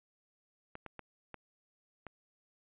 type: clicks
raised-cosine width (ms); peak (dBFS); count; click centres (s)
0.5; -29; 5; 0.754 / 0.863 / 0.993 / 1.343 / 2.067
effects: resampled to 8000 Hz